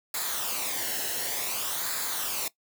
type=noise with flanger; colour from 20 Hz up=white; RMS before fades=-31 dBFS; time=0.14-2.48 s; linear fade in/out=2 ms; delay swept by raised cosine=0.34 to 0.86 ms; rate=0.55 Hz; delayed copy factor=-0.6; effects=noise-tail reverb RT60 0.1 s tail -19 dB re dry